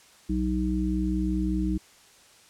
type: harmonic tone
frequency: 62.6 Hz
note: B1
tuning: 24 cents sharp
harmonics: 1 / 3 / 5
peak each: -28 / -28 / -28 dBFS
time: 0.29-1.78 s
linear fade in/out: 10 ms
effects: white hiss -55 dBFS RMS until 2.49 s + low-pass 9000 Hz 12 dB/octave